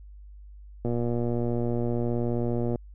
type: click train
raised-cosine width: 2 ms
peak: -16 dBFS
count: 228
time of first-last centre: 0.85-2.758 s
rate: 119 Hz
effects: added 50 Hz sine -43 dBFS peak until 2.94 s